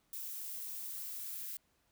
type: noise with high-pass filter sweep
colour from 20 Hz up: violet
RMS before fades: -43 dBFS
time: 0.13-1.57 s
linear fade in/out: 2 ms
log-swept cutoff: 370 to 1700 Hz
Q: 1.7
effects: pink hiss -75 dBFS RMS until 1.91 s